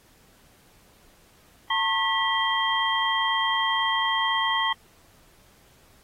sine tone cluster, 898 / 1084 / 1953 / 3185 Hz, A5 / C#6 / B6 / G7, +35 / -39 / -20 / +27 cents, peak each -27 dBFS, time 1.7-4.73 s, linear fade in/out 5 ms, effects pink hiss -58 dBFS RMS until 6.03 s + AAC 48 kbps

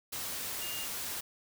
sine tone in noise, 2819 Hz, F7, 16 cents sharp, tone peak -41 dBFS, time 0.61-0.85 s, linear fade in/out 10 ms, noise white, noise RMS -38 dBFS, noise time 0.12-1.21 s, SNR -6 dB, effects none

